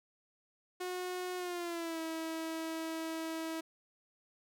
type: tone with pitch glide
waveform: sawtooth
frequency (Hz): 363.3 to 323.7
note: F#4 to E4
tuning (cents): -32 to -31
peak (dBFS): -33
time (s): 0.8-3.61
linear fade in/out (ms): 10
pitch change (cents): -199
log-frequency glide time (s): 1.37-2
effects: none